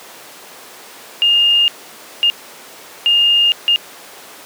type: tone bursts at uneven times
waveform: sine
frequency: 2827 Hz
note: F7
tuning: 20 cents sharp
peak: -9 dBFS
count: 4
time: 1.22-1.68 / 2.23-2.3 / 3.06-3.52 / 3.68-3.76 s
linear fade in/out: 0 ms
effects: pink hiss -36 dBFS RMS until 4.45 s + high-pass 400 Hz 12 dB/octave